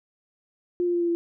sine tone with pitch steps, 353 / 349.8 / 346.5 / 343.3 / 340.2 Hz, F4 / F4 / F4 / F4 / F4, +19 / +3 / -14 / -30 / -45 cents, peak -21 dBFS, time 0.8-1.15 s, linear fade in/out 0 ms, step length 70 ms, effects none

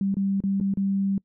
sine tone with dropouts, 196 Hz, G3, in tune, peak -21 dBFS, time 0.01-1.18 s, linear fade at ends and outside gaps 2 ms, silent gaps 0.143-0.168 / 0.404-0.437 / 0.601-0.61 / 0.739-0.772 s, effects noise-tail reverb RT60 0.1 s tail -26 dB re dry

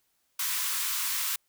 white high-pass noise, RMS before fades -30 dBFS, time 0.39-1.36 s, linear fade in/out 5 ms, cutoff 940 Hz, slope 96 dB/octave, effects white hiss -73 dBFS RMS until 1.48 s

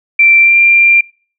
sine tone with pitch glide, 2349 to 2378 Hz, D7 to D7, 0 to +21 cents, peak -4 dBFS, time 0.19-1.01 s, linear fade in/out 5 ms, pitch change +21 cents, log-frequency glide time 0.4-0.57 s, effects noise-tail reverb RT60 0.4 s tail -24 dB re dry

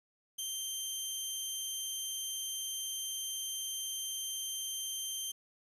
15% pulse tone, 3142 Hz, G7, 3 cents sharp, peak -29 dBFS, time 0.38-5.32 s, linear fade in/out 10 ms, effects resampled to 32000 Hz + 10-bit

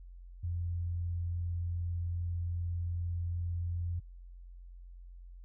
sine tone, 86.5 Hz, F2, 16 cents flat, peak -32 dBFS, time 0.43-4 s, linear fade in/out 10 ms, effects added 44 Hz sine -47 dBFS peak until 5.44 s

